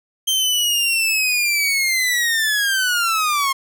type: linear sweep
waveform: sawtooth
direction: down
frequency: 3148 to 1066 Hz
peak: -13 dBFS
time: 0.27-3.53 s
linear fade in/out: 10 ms
effects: none

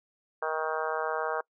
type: harmonic tone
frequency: 157.7 Hz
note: D#3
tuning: 24 cents sharp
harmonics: 3 / 4 / 5 / 6 / 7 / 8 / 9 / 10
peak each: -34 / -35 / -36 / -37 / -37 / -38 / -39 / -39 dBFS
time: 0.42-1.41 s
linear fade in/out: 5 ms
effects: noise-tail reverb RT60 0.1 s tail -25 dB re dry

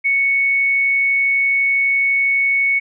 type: tone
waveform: sine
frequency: 2217 Hz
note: C#7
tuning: in tune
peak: -13 dBFS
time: 0.04-2.8 s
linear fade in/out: 20 ms
effects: none

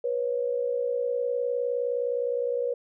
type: tone pair together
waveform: sine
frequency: 487 / 546.6 Hz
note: B4 / C#5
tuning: -24 / -24 cents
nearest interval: major second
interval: 200 cents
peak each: -26 / -30 dBFS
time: 0.04-2.74 s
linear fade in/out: 5 ms
effects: none

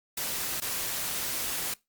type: noise with dropouts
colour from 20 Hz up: white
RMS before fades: -32 dBFS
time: 0.17-1.74 s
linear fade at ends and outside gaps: 5 ms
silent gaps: 0.602-0.619 s
effects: noise-tail reverb RT60 0.2 s tail -21 dB re dry + Opus 48 kbps

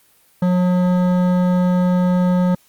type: tone with hard clipping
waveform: sine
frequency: 180.4 Hz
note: F#3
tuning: 44 cents flat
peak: -15 dBFS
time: 0.42-2.55 s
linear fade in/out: 5 ms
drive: 13 dB
effects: white hiss -55 dBFS RMS until 2.68 s + Opus 32 kbps

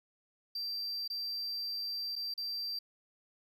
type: tone with dropouts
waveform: triangle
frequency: 4699 Hz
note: D8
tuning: in tune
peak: -34 dBFS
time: 0.55-2.79 s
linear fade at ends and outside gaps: 5 ms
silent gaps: 1.078-1.1 / 2.156-2.161 / 2.34-2.377 s
effects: none

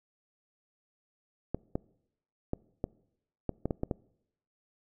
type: clicks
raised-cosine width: 2 ms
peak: -17 dBFS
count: 9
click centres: 1.546 / 1.755 / 2.534 / 2.841 / 3.493 / 3.656 / 3.708 / 3.834 / 3.912 s
effects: noise-tail reverb RT60 0.8 s tail -24 dB re dry

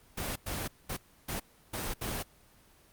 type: noise bursts at uneven times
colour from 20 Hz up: pink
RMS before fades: -35 dBFS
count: 6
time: 0.17-0.36 / 0.46-0.68 / 0.89-0.97 / 1.28-1.4 / 1.73-1.94 / 2.01-2.23 s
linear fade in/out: 10 ms
effects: pink hiss -61 dBFS RMS until 2.92 s + Opus 24 kbps

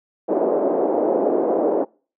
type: band-pass noise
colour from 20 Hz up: pink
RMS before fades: -19 dBFS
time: 0.28-1.85 s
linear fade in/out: 20 ms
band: 320 to 640 Hz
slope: 24 dB/octave
effects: noise-tail reverb RT60 0.4 s tail -26 dB re dry + high-pass 200 Hz 12 dB/octave

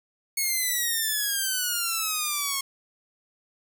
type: exponential sweep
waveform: 5% pulse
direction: down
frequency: 2200 to 1084 Hz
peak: -14 dBFS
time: 0.37-2.61 s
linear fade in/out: 5 ms
effects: 9-bit

